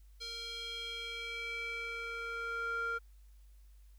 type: tone with band-pass filter sweep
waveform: square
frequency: 463.3 Hz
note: A#4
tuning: 11 cents flat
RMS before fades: -40 dBFS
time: 0.2-2.99 s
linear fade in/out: 20 ms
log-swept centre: 4200 to 1300 Hz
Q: 3.5
effects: added 50 Hz sine -55 dBFS peak until 3.98 s + white hiss -74 dBFS RMS until 3.98 s